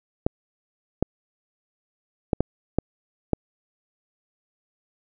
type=clicks; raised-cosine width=2 ms; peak=-6 dBFS; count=6; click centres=0.265 / 1.026 / 2.332 / 2.406 / 2.786 / 3.333 s; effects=none